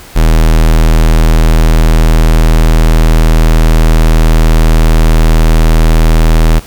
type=tone; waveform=square; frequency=40.04 Hz; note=E1; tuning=50 cents flat; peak=-4 dBFS; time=0.15-6.6 s; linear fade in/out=20 ms; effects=pink hiss -33 dBFS RMS until 6.66 s